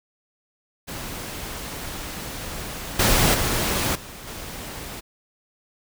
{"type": "noise with level steps", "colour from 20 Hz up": "pink", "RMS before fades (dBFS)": [-33, -18, -23, -39, -35], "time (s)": [0.87, 5.01], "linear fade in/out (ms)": 20, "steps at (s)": [2.99, 3.34, 3.95, 4.27], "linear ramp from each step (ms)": 5, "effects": []}